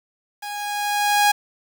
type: tone with level ramp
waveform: sawtooth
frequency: 824 Hz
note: G#5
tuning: 14 cents flat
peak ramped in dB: -26 to -9 dBFS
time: 0.42-1.32 s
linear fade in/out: 10 ms
effects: 7-bit